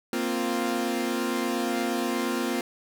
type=chord; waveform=sawtooth; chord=Bb suspended second; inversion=none; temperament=equal; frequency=233.1 / 261.6 / 349.2 Hz; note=Bb3 / C4 / F4; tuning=0 / 0 / 0 cents; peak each=-26 dBFS; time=0.13-2.61 s; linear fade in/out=2 ms; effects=none